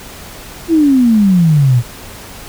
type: exponential sweep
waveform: sine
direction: down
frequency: 340.6 to 115.8 Hz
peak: -6 dBFS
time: 0.68-1.83 s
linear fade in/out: 50 ms
effects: pink hiss -32 dBFS RMS until 2.48 s